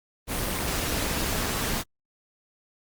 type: noise with amplitude modulation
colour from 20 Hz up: pink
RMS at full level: -25 dBFS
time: 0.27-1.84 s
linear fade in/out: 50 ms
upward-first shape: sine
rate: 211 Hz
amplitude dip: 60%
effects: Opus 24 kbps